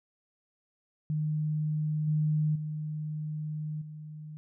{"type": "tone with level steps", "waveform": "sine", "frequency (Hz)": 153, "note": "D#3", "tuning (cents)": -29, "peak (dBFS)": [-27, -24, -32, -40], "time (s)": [1.1, 4.37], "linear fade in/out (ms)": 0, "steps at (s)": [2.07, 2.55, 3.81], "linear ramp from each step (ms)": 10, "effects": []}